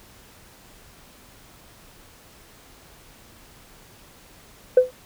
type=tone with exponential decay; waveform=sine; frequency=506 Hz; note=B4; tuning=42 cents sharp; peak=-5 dBFS; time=4.77-4.91 s; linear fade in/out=5 ms; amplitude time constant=30 ms; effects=tanh soft clip ceiling -5 dBFS + pink hiss -50 dBFS RMS until 5.05 s